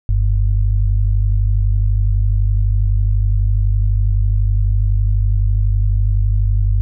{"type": "tone pair together", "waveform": "sine", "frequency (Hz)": [47.22, 99.2], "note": ["F#1", "G2"], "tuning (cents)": [36, 21], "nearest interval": "octave + minor second", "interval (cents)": 1285, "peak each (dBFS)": [-13, -16], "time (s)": [0.09, 6.81], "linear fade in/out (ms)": 0, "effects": []}